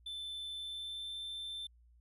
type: tone with pitch glide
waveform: triangle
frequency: 3528 to 3553 Hz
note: A7 to A7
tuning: +4 to +16 cents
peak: -39 dBFS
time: 0.06-1.67 s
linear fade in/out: 5 ms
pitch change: +12 cents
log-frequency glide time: 0.54-1.15 s
effects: added 59 Hz sine -61 dBFS peak until 2 s